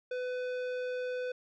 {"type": "tone with tanh clipping", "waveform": "sine", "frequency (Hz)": 501, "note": "B4", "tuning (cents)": 25, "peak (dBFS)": -35, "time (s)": [0.11, 1.32], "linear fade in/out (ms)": 5, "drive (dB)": 14, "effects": []}